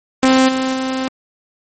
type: tone with level steps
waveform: sawtooth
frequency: 261.6 Hz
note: C4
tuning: in tune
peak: -5 / -12 / -14 dBFS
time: 0.23-1.08 s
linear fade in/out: 0 ms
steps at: 0.48 / 0.73 s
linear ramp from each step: 10 ms
effects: MP3 32 kbps